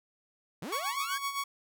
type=linear sweep; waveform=sawtooth; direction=up; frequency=130.81 to 1670 Hz; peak=-33 dBFS; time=0.62-1.18 s; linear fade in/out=5 ms
type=tone with tremolo; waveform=sawtooth; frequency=1116 Hz; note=C#6; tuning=11 cents sharp; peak=-26 dBFS; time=0.72-1.44 s; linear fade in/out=5 ms; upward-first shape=sine; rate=7.8 Hz; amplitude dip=65%
effects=none